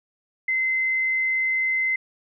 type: tone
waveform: sine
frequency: 2061 Hz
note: C7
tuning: 27 cents flat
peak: -20 dBFS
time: 0.48-1.96 s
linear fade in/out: 5 ms
effects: none